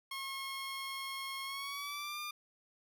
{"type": "tone with pitch glide", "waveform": "15% pulse", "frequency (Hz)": [1082, 1200.6], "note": ["C#6", "D6"], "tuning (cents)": [-42, 38], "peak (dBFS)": -33, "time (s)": [0.11, 2.31], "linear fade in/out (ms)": 5, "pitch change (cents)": 180, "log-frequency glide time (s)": [1.44, 2.2], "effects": []}